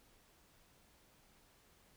silence, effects pink hiss -68 dBFS RMS until 1.96 s

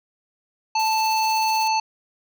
harmonic tone, 880 Hz, A5, in tune, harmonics 1 / 3 / 5 / 7, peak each -19 / -28 / -28 / -33 dBFS, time 0.75-1.8 s, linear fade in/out 5 ms
blue noise with tremolo, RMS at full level -35 dBFS, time 0.79-1.68 s, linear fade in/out 5 ms, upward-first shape sine, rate 16 Hz, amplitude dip 45%
effects none

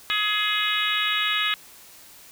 harmonic tone, 420.5 Hz, G#4, 22 cents sharp, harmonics 3 / 4 / 5 / 6 / 7 / 8 / 9, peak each -29 / -29 / -29 / -29 / -29 / -29 / -29 dBFS, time 0.1-1.54 s, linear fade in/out 0 ms, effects white hiss -48 dBFS RMS until 2.31 s

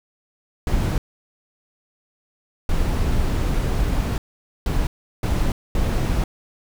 brown noise bursts at uneven times, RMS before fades -20 dBFS, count 5, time 0.67-0.98 / 2.69-4.18 / 4.66-4.87 / 5.23-5.52 / 5.75-6.24 s, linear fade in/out 2 ms, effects none

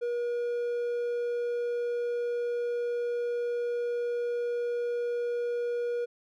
triangle tone, 479.1 Hz, A#4, 47 cents sharp, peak -26 dBFS, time 0.01-6.06 s, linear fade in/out 20 ms, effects none

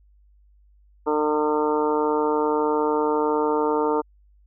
harmonic tone, 151.2 Hz, D#3, 49 cents flat, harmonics 2 / 3 / 4 / 5 / 6 / 7 / 8 / 9, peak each -26 / -22 / -32 / -36 / -25 / -36 / -31 / -38 dBFS, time 1.06-4.02 s, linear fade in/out 20 ms, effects added 50 Hz sine -53 dBFS peak until 4.46 s

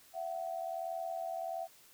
sine tone pair together, 671 / 752.3 Hz, E5 / F#5, +31 / +29 cents, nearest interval major second, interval 198 cents, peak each -38 / -40 dBFS, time 0.13-1.68 s, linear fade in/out 50 ms, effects white hiss -61 dBFS RMS until 1.93 s

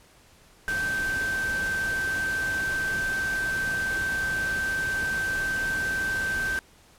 sine tone in noise, 1556 Hz, G6, 13 cents flat, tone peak -25 dBFS, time 0.68-6.59 s, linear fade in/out 0 ms, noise pink, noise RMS -36 dBFS, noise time 0.68-6.59 s, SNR +8 dB, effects pink hiss -56 dBFS RMS until 6.98 s + low-pass 12000 Hz 12 dB/octave

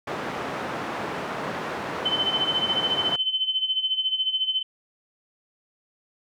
white band-pass noise, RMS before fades -31 dBFS, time 0.07-3.16 s, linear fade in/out 5 ms, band 140 to 1200 Hz, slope 12 dB/octave
sine tone with tremolo, 3060 Hz, G7, 42 cents flat, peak -19 dBFS, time 2.05-4.63 s, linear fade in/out 10 ms, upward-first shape sine, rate 14 Hz, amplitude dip 75%
effects none

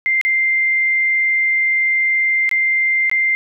sine tone with dropouts, 2093 Hz, C7, in tune, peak -13 dBFS, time 0.06-3.35 s, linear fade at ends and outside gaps 0 ms, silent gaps 0.213-0.25 / 2.492-2.513 / 3.097-3.114 s, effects none

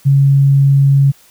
sine tone, 138.59 Hz, C#3, in tune, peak -6 dBFS, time 0.05-1.12 s, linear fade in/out 20 ms, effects white hiss -47 dBFS RMS until 1.3 s

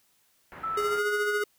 white low-pass noise, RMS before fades -45 dBFS, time 0.52-0.99 s, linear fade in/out 0 ms, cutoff 1900 Hz, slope 24 dB/octave
sine tone with pitch glide, 1318.5 to 1454.5 Hz, E6 to F#6, 0 to -30 cents, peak -28 dBFS, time 0.63-1.43 s, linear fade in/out 10 ms, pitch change +170 cents, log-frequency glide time 0.79-1.06 s
square tone with tremolo, 415.3 Hz, G#4, in tune, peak -26 dBFS, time 0.77-1.44 s, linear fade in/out 5 ms, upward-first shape sine, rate 14 Hz, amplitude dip 45%
effects white hiss -67 dBFS RMS until 1.58 s

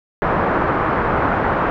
white low-pass noise, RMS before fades -18 dBFS, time 0.22-1.7 s, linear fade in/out 0 ms, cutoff 1400 Hz, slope 24 dB/octave, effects none

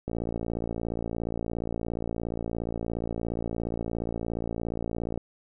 click train, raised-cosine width 2 ms, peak -18 dBFS, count 292, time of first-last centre 0.08-5.176 s, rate 57.1 Hz, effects none

